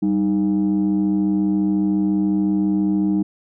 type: tone pair together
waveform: sine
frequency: 194.6 / 308.9 Hz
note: G3 / D#4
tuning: -12 / -12 cents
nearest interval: minor sixth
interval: 800 cents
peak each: -17 dBFS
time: 0.02-3.23 s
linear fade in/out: 10 ms
effects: tanh soft clip ceiling -12 dBFS